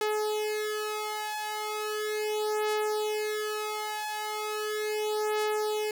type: beating tone pair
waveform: sawtooth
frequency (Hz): 425.6 / 425.97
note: G#4 / G#4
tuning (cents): +42 / +44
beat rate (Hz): 0.37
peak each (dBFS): -28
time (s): 0.01-5.91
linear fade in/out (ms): 2
effects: none